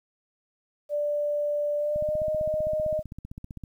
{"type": "tone with pitch glide", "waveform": "sine", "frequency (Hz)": [588, 617.6], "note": ["D5", "D#5"], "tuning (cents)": [2, -13], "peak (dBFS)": -24, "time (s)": [0.89, 3.03], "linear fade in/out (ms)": 50, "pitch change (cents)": 85, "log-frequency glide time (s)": [1.78, 2.23]}
{"type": "click train", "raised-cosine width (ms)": 5, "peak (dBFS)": -26, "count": 27, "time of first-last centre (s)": [1.96, 3.637], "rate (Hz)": 15.5}
{"effects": ["10-bit"]}